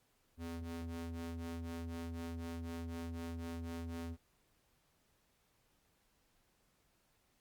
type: ring-modulated tone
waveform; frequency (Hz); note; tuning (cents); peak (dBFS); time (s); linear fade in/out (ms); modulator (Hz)
square; 84; E2; +33; -39; 0.37-4.17; 50; 166
effects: pink hiss -75 dBFS RMS until 7.4 s + Opus 48 kbps